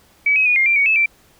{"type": "tone with pitch steps", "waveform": "sine", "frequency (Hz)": [2285, 2546, 2455, 2122, 2364, 2241, 2605, 2343], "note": ["D7", "D#7", "D#7", "C7", "D7", "C#7", "E7", "D7"], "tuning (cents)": [-48, 39, -24, 24, 11, 18, -21, -5], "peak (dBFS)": -12, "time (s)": [0.26, 1.06], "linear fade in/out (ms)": 5, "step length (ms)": 100, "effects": ["pink hiss -53 dBFS RMS until 1.39 s"]}